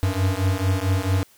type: beating tone pair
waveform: square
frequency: 92.6 / 97.1 Hz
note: F#2 / G2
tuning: +2 / -16 cents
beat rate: 4.5 Hz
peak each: -23 / -23 dBFS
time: 0.03-1.23 s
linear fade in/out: 0 ms
effects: white hiss -55 dBFS RMS until 1.37 s